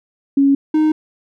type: tone pair in turn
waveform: sine / triangle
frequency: 277.1 / 309.7 Hz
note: C#4 / D#4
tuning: -1 / -8 cents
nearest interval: major second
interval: 193 cents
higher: second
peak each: -9 dBFS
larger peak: neither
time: 0.37-0.55 / 0.74-0.92 s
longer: neither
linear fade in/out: 5 ms
effects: none